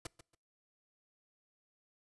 pink noise with echo, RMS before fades -41 dBFS, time 0.05-0.07 s, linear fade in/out 5 ms, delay 140 ms, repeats 2, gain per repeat -13 dB, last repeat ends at 0.35 s, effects noise-tail reverb RT60 0.5 s tail -26 dB re dry + resampled to 24000 Hz

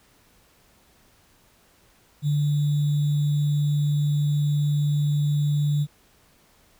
sine tone with sample-and-hold, 146.83 Hz, D3, in tune, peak -19 dBFS, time 2.22-5.87 s, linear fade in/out 50 ms, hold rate 3675 Hz, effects pink hiss -59 dBFS RMS until 6.79 s

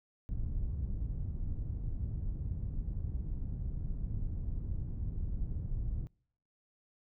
pink low-pass noise, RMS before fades -36 dBFS, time 0.29-6.07 s, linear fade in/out 0 ms, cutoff 110 Hz, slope 12 dB/octave, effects noise-tail reverb RT60 0.6 s tail -26 dB re dry

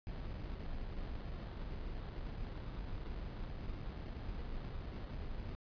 brown noise with sample-and-hold, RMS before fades -43 dBFS, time 0.07-5.55 s, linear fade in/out 0 ms, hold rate 2450 Hz, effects resampled to 11025 Hz

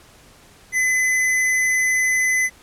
square tone, 2022 Hz, B6, 40 cents sharp, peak -17 dBFS, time 0.72-2.5 s, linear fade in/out 50 ms, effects pink hiss -49 dBFS RMS until 2.62 s + low-pass 12000 Hz 12 dB/octave

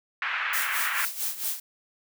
pink band-pass noise, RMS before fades -29 dBFS, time 0.22-1.05 s, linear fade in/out 2 ms, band 1300 to 2400 Hz, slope 24 dB/octave
blue noise with tremolo, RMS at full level -28 dBFS, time 0.53-1.6 s, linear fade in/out 5 ms, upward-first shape sine, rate 4.5 Hz, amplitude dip 75%
effects none

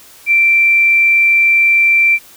sine tone, 2349 Hz, D7, in tune, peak -7 dBFS, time 0.26-2.19 s, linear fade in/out 50 ms, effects white hiss -41 dBFS RMS until 2.36 s

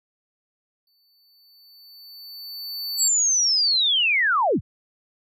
square tone with exponential growth, 4500 Hz, C#8, 25 cents sharp, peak -24 dBFS, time 0.87-3.08 s, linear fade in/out 2 ms, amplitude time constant 480 ms
sine linear sweep, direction down, 7902 to 37.41 Hz, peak -17 dBFS, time 2.97-4.61 s, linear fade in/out 50 ms
effects none

